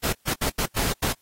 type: noise bursts at uneven times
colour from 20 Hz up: pink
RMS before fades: -25 dBFS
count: 6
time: 0.03-0.13 / 0.27-0.34 / 0.41-0.5 / 0.58-0.66 / 0.76-0.93 / 1.02-1.13 s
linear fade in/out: 10 ms
effects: white hiss -64 dBFS RMS until 1.21 s + AAC 48 kbps